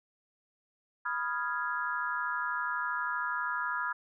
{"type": "chord", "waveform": "sine", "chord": "F half-diminished seventh", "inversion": "second", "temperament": "equal", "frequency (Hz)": [987.8, 1244.5, 1396.9, 1661.2], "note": ["Cb6", "Eb6", "F6", "Ab6"], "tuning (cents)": [0, 0, 0, 0], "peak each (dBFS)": [-36, -37, -35, -36], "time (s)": [1.05, 3.93], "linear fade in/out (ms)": 10, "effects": []}